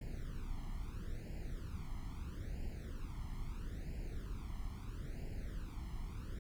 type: noise with flanger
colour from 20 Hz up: brown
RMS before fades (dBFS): -43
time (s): 0.01-6.39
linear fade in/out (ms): 5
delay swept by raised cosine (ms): 0.41 to 0.98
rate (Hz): 0.76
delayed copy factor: +0.95
effects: none